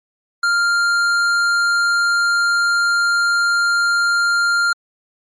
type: tone with hard clipping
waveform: sine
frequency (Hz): 1396.9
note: F6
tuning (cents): 0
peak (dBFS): -15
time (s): 0.43-4.73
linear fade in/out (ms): 5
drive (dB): 10
effects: MP3 64 kbps